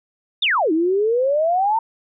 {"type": "exponential two-way sweep", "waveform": "sine", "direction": "down then up", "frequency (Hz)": [3824, 308.4, 920], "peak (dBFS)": -15, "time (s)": [0.42, 1.79], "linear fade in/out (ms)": 5, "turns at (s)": 0.72, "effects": []}